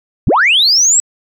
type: linear sweep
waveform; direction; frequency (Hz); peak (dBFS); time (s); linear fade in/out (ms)
sine; up; 39.33 to 7890; -6; 0.27-1; 0
effects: tanh soft clip ceiling -3 dBFS